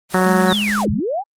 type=noise; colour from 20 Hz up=white; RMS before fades=-28 dBFS; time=0.09-0.86 s; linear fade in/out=50 ms
type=harmonic tone; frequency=185 Hz; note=F#3; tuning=in tune; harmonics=1 / 2 / 3 / 4 / 5 / 6 / 7 / 8 / 9 / 10; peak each=-16 / -19 / -21 / -22 / -23 / -24 / -24 / -25 / -26 / -26 dBFS; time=0.14-0.53 s; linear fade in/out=2 ms
type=tone; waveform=sine; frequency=207.7 Hz; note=G#3; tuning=in tune; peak=-19 dBFS; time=0.26-1 s; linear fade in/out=5 ms
type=linear two-way sweep; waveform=sine; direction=down then up; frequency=4174 to 58.27 to 849 Hz; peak=-18 dBFS; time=0.47-1.24 s; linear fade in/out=50 ms; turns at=0.9 s
effects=low-pass 11000 Hz 12 dB/octave + Opus 24 kbps